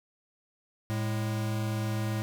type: tone pair together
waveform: square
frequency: 110 / 207.7 Hz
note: A2 / G#3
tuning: 0 / 0 cents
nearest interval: major seventh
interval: 1100 cents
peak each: -30 / -37 dBFS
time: 0.9-2.22 s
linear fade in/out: 0 ms
effects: none